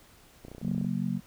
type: click train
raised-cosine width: 2 ms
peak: -30 dBFS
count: 13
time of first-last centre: 0.45-0.846 s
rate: 30.3 Hz
type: chord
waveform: sine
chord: F# major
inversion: second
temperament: just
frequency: 138.75 / 185 / 231.2 Hz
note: C#3 / F#3 / A#3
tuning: +2 / 0 / -14 cents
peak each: -34 / -30 / -32 dBFS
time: 0.61-1.21 s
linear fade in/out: 50 ms
effects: pink hiss -57 dBFS RMS until 1.26 s